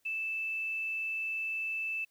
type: tone with quantisation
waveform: sine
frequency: 2637 Hz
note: E7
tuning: in tune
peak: -32 dBFS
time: 0.05-2.05 s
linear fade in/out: 10 ms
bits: 10
effects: white hiss -74 dBFS RMS until 2.1 s